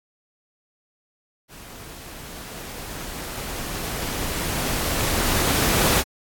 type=noise with level ramp; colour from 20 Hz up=pink; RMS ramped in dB=-42 to -18 dBFS; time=1.48-6.04 s; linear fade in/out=50 ms; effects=AAC 64 kbps